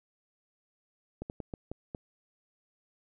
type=slowing click train; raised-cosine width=2 ms; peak=-24 dBFS; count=6; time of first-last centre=1.22-1.948 s; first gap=79 ms; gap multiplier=1.31; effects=none